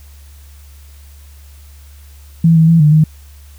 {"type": "tone with pitch steps", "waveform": "sine", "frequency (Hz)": [165, 161, 165.8, 150.1, 155.4], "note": ["E3", "E3", "E3", "D3", "D#3"], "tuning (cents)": [2, -41, 10, 38, -2], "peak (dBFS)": -5, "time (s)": [2.44, 3.04], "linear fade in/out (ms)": 5, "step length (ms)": 120, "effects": ["added 71 Hz sine -36 dBFS peak until 3.58 s", "white hiss -48 dBFS RMS until 3.58 s"]}